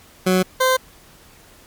20% pulse tone pair in turn, 185 / 517.1 Hz, F#3 / C5, 0 / -20 cents, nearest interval octave + tritone, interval 1780 cents, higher second, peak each -9 dBFS, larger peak neither, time 0.26-0.43 / 0.6-0.77 s, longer neither, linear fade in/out 10 ms, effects pink hiss -48 dBFS RMS until 1.66 s + MP3 96 kbps

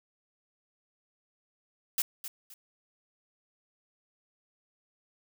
blue noise with echo, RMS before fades -28 dBFS, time 1.98-2.02 s, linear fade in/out 2 ms, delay 260 ms, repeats 2, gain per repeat -11 dB, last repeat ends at 2.54 s, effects none

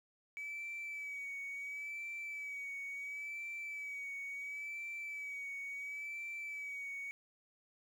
sine tone with vibrato, 2285 Hz, D7, 48 cents flat, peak -39 dBFS, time 0.37-7.11 s, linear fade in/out 0 ms, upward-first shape sine, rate 0.72 Hz, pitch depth 40 cents each way, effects tanh soft clip ceiling -39 dBFS + 11-bit

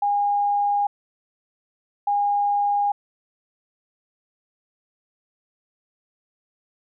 sine tone pair in turn, 815 / 815 Hz, G#5 / G#5, -33 / -33 cents, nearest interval unison, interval 0 cents, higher neither, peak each -18 dBFS, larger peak neither, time 0.02-0.87 / 2.07-2.92 s, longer neither, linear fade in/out 5 ms, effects none

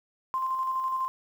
sine tone with tremolo, 1046.5 Hz, C6, in tune, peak -25 dBFS, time 0.34-1.08 s, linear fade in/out 0 ms, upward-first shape square, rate 12 Hz, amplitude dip 30%, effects 9-bit

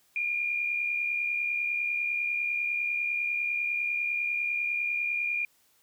sine tone pair together, 2349 / 2419 Hz, D7 / D#7, 0 / -49 cents, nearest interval minor second, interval 51 cents, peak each -37 / -27 dBFS, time 0.16-5.45 s, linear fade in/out 2 ms, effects white hiss -66 dBFS RMS until 5.82 s

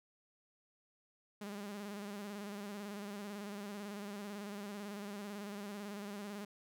sawtooth tone with vibrato, 203.7 Hz, G#3, 33 cents flat, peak -39 dBFS, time 1.41-6.45 s, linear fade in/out 5 ms, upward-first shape square, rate 18 Hz, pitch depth 43 cents each way, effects none

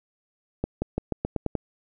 accelerating click train, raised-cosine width 2 ms, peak -12 dBFS, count 8, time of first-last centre 0.64-1.553 s, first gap 180 ms, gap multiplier 0.89, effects none

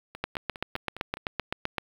two click trains, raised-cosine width 0.3 ms, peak -11 / -22 dBFS, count 13 / 6, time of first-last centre 0.24-1.782 / 0.15-1.17 s, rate 7.78 / 4.9 Hz, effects low-pass 4000 Hz 12 dB/octave + 7-bit

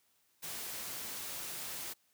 white noise, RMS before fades -42 dBFS, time 0.42-1.94 s, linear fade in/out 20 ms, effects white hiss -73 dBFS RMS until 2.13 s + high-pass 60 Hz 12 dB/octave

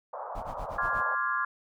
pink band-pass noise, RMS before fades -38 dBFS, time 0.13-1.15 s, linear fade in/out 5 ms, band 540 to 1200 Hz, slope 48 dB/octave
brown noise with tremolo, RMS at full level -39 dBFS, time 0.35-1.02 s, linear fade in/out 2 ms, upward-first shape sine, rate 8.4 Hz, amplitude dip 95%
sine chord, D half-diminished seventh, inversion third, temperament equal, 1046.5 / 1174.7 / 1396.9 / 1661.2 Hz, C6 / D6 / F6 / Ab6, 0 / 0 / 0 / 0 cents, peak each -32 dBFS, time 0.78-1.45 s, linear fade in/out 5 ms
effects none

